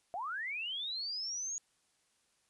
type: linear sweep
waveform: sine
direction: up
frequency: 655 to 6740 Hz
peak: -36 dBFS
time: 0.14-1.58 s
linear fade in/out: 0 ms
effects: white hiss -74 dBFS RMS until 2.49 s + resampled to 24000 Hz